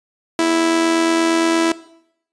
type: tone with amplitude modulation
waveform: sawtooth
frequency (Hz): 329.6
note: E4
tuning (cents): 0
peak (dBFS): -8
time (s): 0.39-1.72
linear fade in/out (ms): 2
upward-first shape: sine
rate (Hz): 88.6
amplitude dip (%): 45
effects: noise-tail reverb RT60 0.7 s tail -18 dB re dry + resampled to 22050 Hz